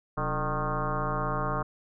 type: tone with frequency modulation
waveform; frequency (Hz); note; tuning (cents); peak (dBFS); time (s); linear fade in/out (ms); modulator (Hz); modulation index
sine; 604; D5; +48; -26; 0.17-1.63; 10; 158; 4.6
effects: none